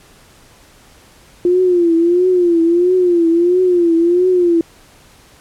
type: tone with vibrato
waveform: sine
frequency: 349.2 Hz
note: F4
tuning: in tune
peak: -9 dBFS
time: 1.45-4.61 s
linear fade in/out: 2 ms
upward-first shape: triangle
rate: 1.5 Hz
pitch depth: 110 cents each way
effects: pink hiss -46 dBFS RMS until 5.4 s + low-pass 12000 Hz 12 dB/octave